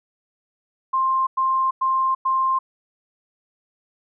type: tone bursts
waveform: sine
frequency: 1054 Hz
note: C6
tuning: 12 cents sharp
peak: -17 dBFS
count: 4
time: 0.93-2.59 s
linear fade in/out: 10 ms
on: 340 ms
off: 100 ms
effects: none